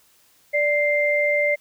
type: tone pair together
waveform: sine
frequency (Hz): 587.3 / 2093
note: D5 / C7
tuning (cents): 0 / 0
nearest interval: octave + minor seventh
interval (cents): 2200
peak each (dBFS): -20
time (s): 0.53-1.56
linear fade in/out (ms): 20
effects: white hiss -58 dBFS RMS until 1.6 s